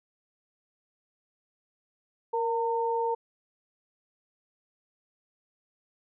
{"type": "tone pair together", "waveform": "sine", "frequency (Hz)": [466.2, 910.1], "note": ["A#4", "A#5"], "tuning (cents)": [0, -42], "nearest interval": "octave", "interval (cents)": 1158, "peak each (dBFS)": -28, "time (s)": [2.33, 3.15], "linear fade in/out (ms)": 10, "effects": []}